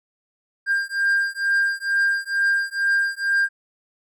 triangle beating tone pair, 1597 / 1599.2 Hz, G6 / G6, +32 / +34 cents, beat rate 2.2 Hz, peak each -20 dBFS, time 0.66-3.49 s, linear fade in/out 50 ms, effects none

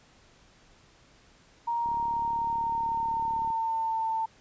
sine tone with pitch glide, 937 to 894.2 Hz, A#5 to A5, +9 to +28 cents, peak -26 dBFS, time 1.67-4.26 s, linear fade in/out 10 ms, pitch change -81 cents, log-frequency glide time 1.87-4.08 s
click train, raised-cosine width 3 ms, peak -33 dBFS, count 60, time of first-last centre 1.86-3.503 s, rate 35.9 Hz
effects pink hiss -59 dBFS RMS until 4.4 s + resampled to 16000 Hz

